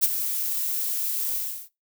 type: noise with ADSR envelope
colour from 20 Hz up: violet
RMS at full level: -17 dBFS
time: 0.01-1.69 s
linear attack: 28 ms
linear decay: 31 ms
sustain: -10 dB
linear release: 340 ms
effects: noise-tail reverb RT60 0.2 s tail -19 dB re dry